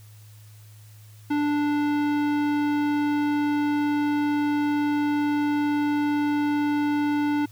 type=tone with tanh clipping; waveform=sine; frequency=293.7 Hz; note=D4; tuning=in tune; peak=-23 dBFS; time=1.3-7.46 s; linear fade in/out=10 ms; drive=18 dB; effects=added 106 Hz sine -45 dBFS peak until 7.51 s + white hiss -56 dBFS RMS until 7.51 s